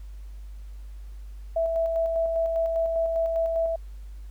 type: tone with tremolo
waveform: sine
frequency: 659.3 Hz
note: E5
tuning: in tune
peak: -21 dBFS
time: 1.56-3.76 s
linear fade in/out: 5 ms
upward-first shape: square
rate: 5 Hz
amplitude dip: 30%
effects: added 50 Hz sine -37 dBFS peak until 4.3 s + pink hiss -62 dBFS RMS until 4.3 s